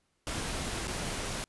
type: noise with dropouts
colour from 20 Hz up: pink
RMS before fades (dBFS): -35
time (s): 0.27-1.44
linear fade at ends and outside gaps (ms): 0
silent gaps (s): 0.872-0.879
effects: pink hiss -75 dBFS RMS until 1.48 s + resampled to 24000 Hz